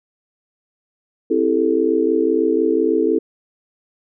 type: chord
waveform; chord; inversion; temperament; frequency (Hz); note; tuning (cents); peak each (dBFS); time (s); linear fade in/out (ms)
sine; A minor seventh; first; just; 264 / 330 / 396 / 440; C4 / E4 / G4 / A4; +16 / +2 / +18 / 0; -22 / -18 / -22 / -18; 1.3-3.19; 10
effects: none